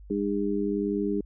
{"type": "harmonic tone", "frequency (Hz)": 101.3, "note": "G#2", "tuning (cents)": -43, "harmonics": [2, 3, 4], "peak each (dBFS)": [-29, -29, -29], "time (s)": [0.1, 1.21], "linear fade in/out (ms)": 5, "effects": ["added 50 Hz sine -44 dBFS peak until 1.25 s"]}